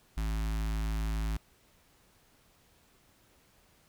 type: tone with notch filter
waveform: square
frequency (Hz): 53.6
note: A1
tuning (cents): -45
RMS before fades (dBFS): -32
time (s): 0.17-1.37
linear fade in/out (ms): 5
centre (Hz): 490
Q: 1
effects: pink hiss -65 dBFS RMS until 3.88 s